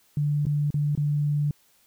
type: tone with dropouts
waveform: sine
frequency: 146.83 Hz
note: D3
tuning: in tune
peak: -21 dBFS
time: 0.17-1.51 s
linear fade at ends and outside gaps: 2 ms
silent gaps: 0.454-0.466 / 0.705-0.742 / 0.952-0.975 s
effects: white hiss -62 dBFS RMS until 1.86 s